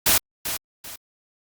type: noise with echo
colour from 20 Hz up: white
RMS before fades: -17 dBFS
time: 0.06-0.18 s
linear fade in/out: 5 ms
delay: 390 ms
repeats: 2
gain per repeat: -10 dB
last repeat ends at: 0.96 s
effects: Opus 48 kbps